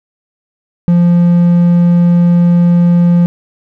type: tone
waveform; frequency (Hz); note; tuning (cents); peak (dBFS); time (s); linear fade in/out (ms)
triangle; 173.6; F3; -10; -3; 0.88-3.26; 0
effects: none